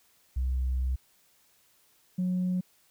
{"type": "tone pair in turn", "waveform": "sine", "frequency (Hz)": [64.1, 182.14], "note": ["C2", "F#3"], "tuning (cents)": [-35, -27], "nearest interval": "octave + tritone", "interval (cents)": 1808, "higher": "second", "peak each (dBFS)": -24, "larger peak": "neither", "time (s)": [[0.36, 0.96], [2.18, 2.61]], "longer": "first", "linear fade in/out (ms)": 10, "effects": ["tanh soft clip ceiling -23 dBFS", "white hiss -65 dBFS RMS until 2.9 s"]}